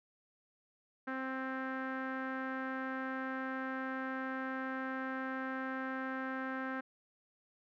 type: tone with low-pass filter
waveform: sawtooth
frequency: 262.8 Hz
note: C4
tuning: 8 cents sharp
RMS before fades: -39 dBFS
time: 1.07-6.81 s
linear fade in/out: 10 ms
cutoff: 1600 Hz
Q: 4.2
effects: none